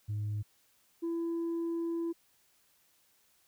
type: tone pair in turn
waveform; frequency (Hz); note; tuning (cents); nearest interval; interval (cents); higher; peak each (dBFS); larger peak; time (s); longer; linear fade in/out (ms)
sine; 104.8 / 335; G#2 / E4; +16 / +28; octave + minor sixth; 2012; second; -30 / -29; second; 0.08-0.43 / 1.02-2.13; second; 20
effects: tanh soft clip ceiling -30 dBFS + white hiss -69 dBFS RMS until 3.47 s